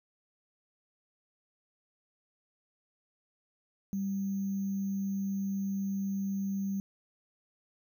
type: tone with sample-and-hold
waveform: sine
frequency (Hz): 196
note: G3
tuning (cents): 0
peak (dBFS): -30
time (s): 3.93-6.8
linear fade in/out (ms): 0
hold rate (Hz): 6300
effects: none